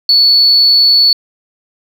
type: tone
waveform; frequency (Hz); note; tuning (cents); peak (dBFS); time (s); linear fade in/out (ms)
sine; 4435; C#8; 0; -4; 0.09-1.13; 2
effects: tanh soft clip ceiling 0 dBFS